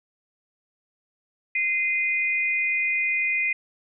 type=tone pair together; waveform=sine; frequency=2073 / 2465 Hz; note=C7 / D#7; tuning=-17 / -17 cents; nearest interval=minor third; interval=300 cents; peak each=-24 dBFS; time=1.55-3.53 s; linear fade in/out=5 ms; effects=none